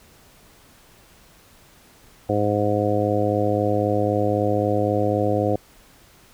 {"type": "harmonic tone", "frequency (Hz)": 103.83, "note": "G#2", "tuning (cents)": 0, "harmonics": [1, 2, 3, 4, 5, 6, 7], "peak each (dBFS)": [-25, -29, -25, -27, -23, -29, -27], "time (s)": [2.29, 5.56], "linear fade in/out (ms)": 5, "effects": ["pink hiss -52 dBFS RMS until 6.33 s"]}